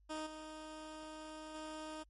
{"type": "tone with level steps", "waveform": "15% pulse", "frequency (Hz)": 310.9, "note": "D#4", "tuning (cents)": -1, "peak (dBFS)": [-34, -41, -38], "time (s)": [0.09, 2.04], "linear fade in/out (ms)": 20, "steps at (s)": [0.26, 1.54], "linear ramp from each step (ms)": 10, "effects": ["added 50 Hz sine -64 dBFS peak until 2.09 s", "MP3 48 kbps"]}